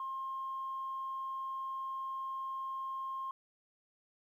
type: tone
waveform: sine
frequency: 1065 Hz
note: C6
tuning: 30 cents sharp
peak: -36 dBFS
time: 0-3.31 s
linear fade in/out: 2 ms
effects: tanh soft clip ceiling -32 dBFS + 12-bit